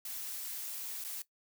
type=noise with dropouts; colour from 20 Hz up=blue; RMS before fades=-41 dBFS; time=0.05-1.22 s; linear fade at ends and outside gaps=2 ms; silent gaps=1.04-1.047 s; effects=noise-tail reverb RT60 0.1 s tail -17 dB re dry